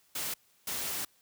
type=noise bursts at uneven times; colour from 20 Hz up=white; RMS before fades=-35 dBFS; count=2; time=0.15-0.34 / 0.67-1.05 s; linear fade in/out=5 ms; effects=white hiss -67 dBFS RMS until 1.21 s + high-pass 60 Hz 12 dB/octave